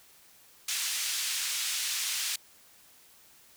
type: band-pass noise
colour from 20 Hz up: white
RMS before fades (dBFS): -32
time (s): 0.68-2.36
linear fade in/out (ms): 5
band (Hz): 2200 to 7700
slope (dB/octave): 12
effects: white hiss -58 dBFS RMS until 3.56 s